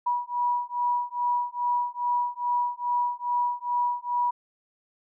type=beating tone pair; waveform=sine; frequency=970 / 972.4 Hz; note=B5 / B5; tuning=-31 / -27 cents; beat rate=2.4 Hz; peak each=-27 dBFS; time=0.06-4.31 s; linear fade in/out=10 ms; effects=none